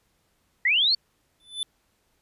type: linear sweep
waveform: sine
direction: up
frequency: 1864.7 to 4519 Hz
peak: -18 dBFS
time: 0.65-0.95 s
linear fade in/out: 5 ms
type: tone with exponential growth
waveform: square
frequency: 3507 Hz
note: A7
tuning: 6 cents flat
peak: -24 dBFS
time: 1.4-1.63 s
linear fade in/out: 1 ms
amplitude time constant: 49 ms
effects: pink hiss -69 dBFS RMS until 2.21 s + resampled to 32000 Hz